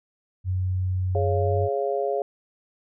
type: tone with pitch glide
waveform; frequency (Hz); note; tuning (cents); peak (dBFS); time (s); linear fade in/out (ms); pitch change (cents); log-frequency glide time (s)
sine; 92.5 to 94.83; F#2 to F#2; 0 to +43; -22; 0.44-1.69; 50; +43; 1.34-1.57
type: harmonic tone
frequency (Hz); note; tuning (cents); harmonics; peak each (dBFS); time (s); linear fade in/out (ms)
138.59; C#3; 0; 3 / 4 / 5; -26 / -27 / -28; 1.15-2.22; 2
effects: none